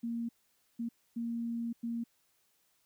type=tone bursts at uneven times; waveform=sine; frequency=233.1 Hz; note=A#3; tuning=in tune; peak=-33 dBFS; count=4; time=0.03-0.29 / 0.79-0.89 / 1.16-1.73 / 1.83-2.04 s; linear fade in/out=10 ms; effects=white hiss -73 dBFS RMS until 2.85 s